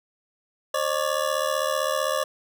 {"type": "ring-modulated tone", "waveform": "25% pulse", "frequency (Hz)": 570, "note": "C#5", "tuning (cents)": 48, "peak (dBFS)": -16, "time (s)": [0.74, 2.24], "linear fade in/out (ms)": 5, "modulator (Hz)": 37.8, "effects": []}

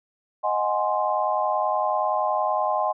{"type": "chord", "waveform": "sine", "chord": "Ab dominant seventh", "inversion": "second", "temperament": "equal", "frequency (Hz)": [622.3, 740, 830.6, 1046.5], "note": ["Eb5", "Gb5", "Ab5", "C6"], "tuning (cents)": [0, 0, 0, 0], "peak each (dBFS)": [-26, -27, -26, -26], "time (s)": [0.43, 2.93], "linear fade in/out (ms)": 20, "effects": []}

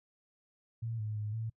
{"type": "tone with pitch steps", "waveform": "sine", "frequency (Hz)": [114.5, 107.2, 105.7, 112.4], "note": ["A#2", "A2", "G#2", "A2"], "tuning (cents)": [-31, -45, 31, 37], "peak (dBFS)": -34, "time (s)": [0.82, 1.5], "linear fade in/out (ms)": 10, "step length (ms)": 170, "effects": ["noise-tail reverb RT60 0.1 s tail -26 dB re dry"]}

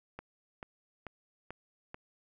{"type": "click train", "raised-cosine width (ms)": 0.5, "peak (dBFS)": -27, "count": 5, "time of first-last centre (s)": [0.19, 1.944], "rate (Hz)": 2.28, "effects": []}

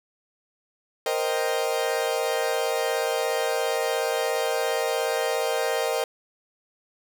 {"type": "chord", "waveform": "40% pulse", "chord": "C minor seventh", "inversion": "third", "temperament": "equal", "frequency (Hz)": [466.2, 523.3, 622.3, 784], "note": ["Bb4", "C5", "Eb5", "G5"], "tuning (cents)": [0, 0, 0, 0], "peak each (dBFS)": [-27, -28, -28, -30], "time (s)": [1.06, 6.04], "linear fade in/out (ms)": 2, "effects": []}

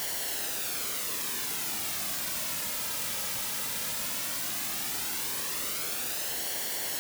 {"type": "noise with flanger", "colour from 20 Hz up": "white", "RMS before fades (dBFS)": -33, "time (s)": [0, 6.99], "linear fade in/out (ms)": 0, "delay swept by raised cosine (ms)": [0.79, 2.79], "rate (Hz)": 0.15, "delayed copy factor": -0.5, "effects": []}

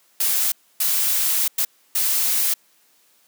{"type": "noise bursts at uneven times", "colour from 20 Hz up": "blue", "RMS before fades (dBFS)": -20, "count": 4, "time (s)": [[0.2, 0.52], [0.8, 1.48], [1.58, 1.65], [1.95, 2.54]], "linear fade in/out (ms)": 5, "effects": ["white hiss -59 dBFS RMS until 3.27 s", "high-pass 200 Hz 12 dB/octave"]}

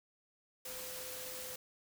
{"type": "tone in noise", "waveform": "sine", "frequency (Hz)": 510, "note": "C5", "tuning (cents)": -44, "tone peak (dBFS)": -50, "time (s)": [0.65, 1.56], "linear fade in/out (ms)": 5, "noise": "white", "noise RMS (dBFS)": -45, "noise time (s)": [0.65, 1.56], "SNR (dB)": -8, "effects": []}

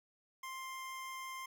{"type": "tone", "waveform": "25% pulse", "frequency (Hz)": 1051, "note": "C6", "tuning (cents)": 7, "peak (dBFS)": -39, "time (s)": [0.43, 1.46], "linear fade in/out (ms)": 5, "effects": ["12-bit"]}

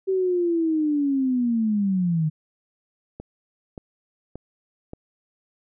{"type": "linear sweep", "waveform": "sine", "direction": "down", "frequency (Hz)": [385.9, 151.3], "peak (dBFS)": -19, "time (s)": [0.07, 2.3], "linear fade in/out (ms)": 20}
{"type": "click train", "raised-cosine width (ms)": 2, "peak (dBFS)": -22, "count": 4, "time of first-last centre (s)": [3.2, 4.934], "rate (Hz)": 1.73}
{"effects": []}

